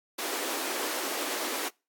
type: high-pass noise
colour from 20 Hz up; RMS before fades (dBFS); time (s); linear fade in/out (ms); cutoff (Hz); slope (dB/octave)
pink; -33; 0.18-1.69; 10; 270; 48
effects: noise-tail reverb RT60 0.3 s tail -26 dB re dry + AAC 64 kbps